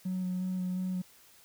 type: tone with vibrato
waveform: triangle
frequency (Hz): 183.8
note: F#3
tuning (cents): -11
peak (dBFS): -27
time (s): 0.05-1.02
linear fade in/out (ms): 10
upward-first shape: square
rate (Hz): 2.8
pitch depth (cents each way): 12
effects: tanh soft clip ceiling -27 dBFS + white hiss -59 dBFS RMS until 1.44 s